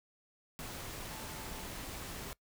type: tone in noise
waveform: sine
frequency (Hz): 880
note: A5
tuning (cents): 0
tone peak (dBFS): -53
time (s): 1.11-1.64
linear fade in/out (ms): 0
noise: pink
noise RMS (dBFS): -44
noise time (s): 0.59-2.33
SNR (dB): -12
effects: noise-tail reverb RT60 0.1 s tail -22 dB re dry